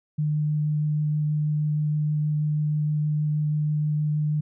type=tone with vibrato; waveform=sine; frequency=150.9 Hz; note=D3; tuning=47 cents sharp; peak=-21 dBFS; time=0.18-4.41 s; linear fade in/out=10 ms; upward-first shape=triangle; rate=6.3 Hz; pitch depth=9 cents each way; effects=none